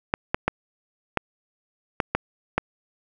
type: clicks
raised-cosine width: 0.5 ms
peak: -5 dBFS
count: 7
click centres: 0.139 / 0.345 / 0.48 / 1.173 / 2.002 / 2.15 / 2.58 s
effects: none